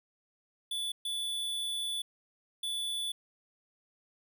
square tone bursts at uneven times, 3465 Hz, A7, 27 cents flat, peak -33 dBFS, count 3, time 0.71-0.92 / 1.05-2.02 / 2.63-3.12 s, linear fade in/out 5 ms, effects none

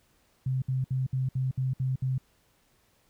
sine tone bursts, 130.5 Hz, C3, 4 cents flat, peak -25 dBFS, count 8, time 0.46-2.181 s, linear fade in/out 5 ms, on 160 ms, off 63 ms, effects pink hiss -67 dBFS RMS until 3.09 s

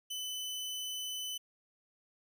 sawtooth tone, 3012 Hz, F#7, 30 cents sharp, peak -34 dBFS, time 0.1-1.38 s, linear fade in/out 10 ms, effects none

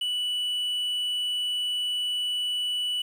triangle tone with quantisation, 2960 Hz, F#7, in tune, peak -24 dBFS, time 0.01-3.02 s, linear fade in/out 5 ms, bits 9, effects none

